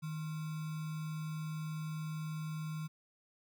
sine tone with sample-and-hold, 156.7 Hz, D#3, 13 cents sharp, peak -37 dBFS, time 0.02-2.88 s, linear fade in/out 20 ms, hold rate 1225 Hz, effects none

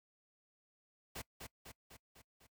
pink noise with echo, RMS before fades -45 dBFS, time 1.15-1.22 s, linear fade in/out 10 ms, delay 250 ms, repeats 5, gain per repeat -4 dB, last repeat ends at 2.47 s, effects noise-tail reverb RT60 0.1 s tail -21 dB re dry

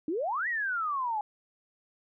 sine exponential two-way sweep, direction up then down, 291.6 to 1975.5 to 818 Hz, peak -28 dBFS, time 0.08-1.21 s, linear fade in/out 2 ms, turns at 0.48 s, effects none

